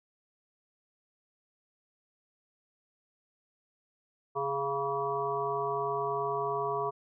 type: harmonic tone with a mistuned harmonic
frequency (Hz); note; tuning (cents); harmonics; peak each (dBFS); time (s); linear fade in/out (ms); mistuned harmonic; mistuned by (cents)
138.59; C#3; 0; 1 / 3 / 5 / 7 / 8; -44 / -33 / -36 / -35 / -35; 4.35-6.91; 20; 8; +48
effects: none